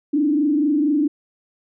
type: tone with frequency modulation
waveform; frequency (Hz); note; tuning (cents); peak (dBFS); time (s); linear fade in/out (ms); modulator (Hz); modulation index
sine; 296.1; D4; +14; -15; 0.13-1.08; 10; 24.3; 0.86
effects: none